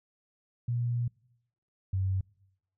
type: tone pair in turn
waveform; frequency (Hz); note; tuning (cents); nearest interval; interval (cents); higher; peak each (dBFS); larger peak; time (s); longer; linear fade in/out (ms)
sine; 120 / 95.08; B2 / F#2; -49 / +48; major third; 403; first; -27 / -26; second; 0.68-1.08 / 1.93-2.21; first; 5
effects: noise-tail reverb RT60 0.9 s tail -26 dB re dry